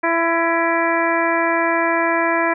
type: harmonic tone with a mistuned harmonic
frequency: 334 Hz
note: E4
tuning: 23 cents sharp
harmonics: 1 / 2 / 3 / 4 / 5 / 6 / 7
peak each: -22 / -21 / -21 / -27 / -23 / -25 / -27 dBFS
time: 0.03-2.54 s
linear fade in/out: 10 ms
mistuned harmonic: 6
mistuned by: -28 cents
effects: none